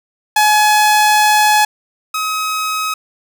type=tone pair in turn; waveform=sawtooth; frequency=847 / 1271.3 Hz; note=G#5 / D#6; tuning=+34 / +37 cents; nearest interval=perfect fifth; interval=703 cents; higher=second; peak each=-5 / -13 dBFS; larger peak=first; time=0.36-1.65 / 2.14-2.94 s; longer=first; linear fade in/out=5 ms; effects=none